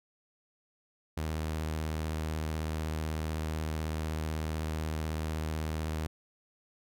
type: tone with vibrato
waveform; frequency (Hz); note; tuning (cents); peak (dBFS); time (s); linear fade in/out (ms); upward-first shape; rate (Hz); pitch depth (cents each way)
sawtooth; 78.4; D#2; +14; -28; 1.17-6.07; 5; triangle; 16; 35
effects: none